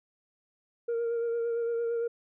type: tone with vibrato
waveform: sine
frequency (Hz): 466.2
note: A#4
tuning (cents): 0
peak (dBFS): -25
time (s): 0.88-2.08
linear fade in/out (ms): 10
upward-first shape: sine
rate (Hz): 8.8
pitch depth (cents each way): 22
effects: tanh soft clip ceiling -26 dBFS